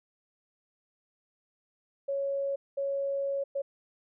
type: tone bursts at uneven times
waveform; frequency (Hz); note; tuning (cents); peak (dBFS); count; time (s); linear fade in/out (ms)
sine; 554.4; C#5; 0; -28; 3; 2.08-2.56 / 2.77-3.44 / 3.55-3.62; 10
effects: none